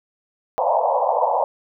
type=band-pass noise; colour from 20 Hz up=white; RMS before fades=-19 dBFS; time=0.58-1.44 s; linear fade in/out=0 ms; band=500 to 990 Hz; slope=96 dB/octave; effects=none